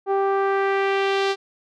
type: tone with low-pass filter sweep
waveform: sawtooth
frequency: 392 Hz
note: G4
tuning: in tune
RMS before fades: -21 dBFS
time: 0.06-1.36 s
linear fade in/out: 50 ms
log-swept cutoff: 840 to 4500 Hz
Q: 1.5
effects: none